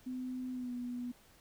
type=tone with pitch glide; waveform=sine; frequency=254.3 to 244.9 Hz; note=C4 to B3; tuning=-49 to -14 cents; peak=-37 dBFS; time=0.06-1.12 s; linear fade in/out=10 ms; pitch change=-65 cents; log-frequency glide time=0.52-0.73 s; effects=pink hiss -63 dBFS RMS until 1.4 s